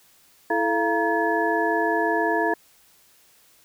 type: tone cluster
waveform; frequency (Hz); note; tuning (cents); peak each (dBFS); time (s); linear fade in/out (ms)
sine; 330.4 / 436.1 / 688 / 941 / 1712; E4 / A4 / F5 / A#5 / A6; +4 / -15 / -26 / +16 / -48; -26; 0.5-2.54; 5
effects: white hiss -57 dBFS RMS until 3.64 s

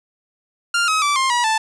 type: tone with pitch steps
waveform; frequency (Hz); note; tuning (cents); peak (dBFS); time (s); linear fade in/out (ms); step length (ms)
sawtooth; 1396.9 / 1273.6 / 1161.2 / 1058.7 / 965.2 / 880; F6 / D#6 / D6 / C6 / B5 / A5; 0 / +40 / -20 / +20 / -40 / 0; -12; 0.74-1.58; 5; 140
effects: resampled to 22050 Hz + 8-bit

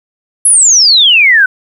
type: exponential sweep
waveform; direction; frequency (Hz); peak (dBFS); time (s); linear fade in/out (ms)
sine; down; 11000 to 1480; -3; 0.45-1.46; 5
effects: 7-bit

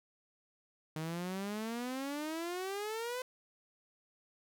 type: exponential sweep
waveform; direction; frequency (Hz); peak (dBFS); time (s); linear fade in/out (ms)
sawtooth; up; 154.4 to 513; -33; 0.96-3.22; 2
effects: none

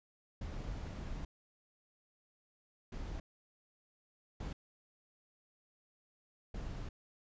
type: noise bursts at uneven times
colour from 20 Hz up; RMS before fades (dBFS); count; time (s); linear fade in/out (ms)
brown; -42; 4; 0.41-1.25 / 2.92-3.2 / 4.4-4.53 / 6.54-6.89; 5
effects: resampled to 16000 Hz

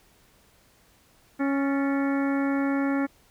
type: harmonic tone with a mistuned harmonic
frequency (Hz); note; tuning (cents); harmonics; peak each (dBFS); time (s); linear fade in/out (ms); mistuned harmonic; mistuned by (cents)
276.6; C#4; -4; 1 / 2 / 3 / 4 / 5 / 6 / 7 / 8; -23 / -33 / -36 / -40 / -36 / -38 / -45 / -41; 1.39-3.07; 20; 6; +86
effects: pink hiss -60 dBFS RMS until 3.3 s

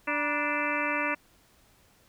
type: harmonic tone with a mistuned harmonic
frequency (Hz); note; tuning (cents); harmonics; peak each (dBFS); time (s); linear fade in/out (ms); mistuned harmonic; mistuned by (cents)
293.7; D4; 0; 1 / 2 / 3 / 4 / 5 / 6 / 7 / 8 / 9; -35 / -35 / -35 / -35 / -35 / -35 / -35 / -35 / -35; 0.07-1.15; 10; 3; +140
effects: pink hiss -62 dBFS RMS until 2.08 s

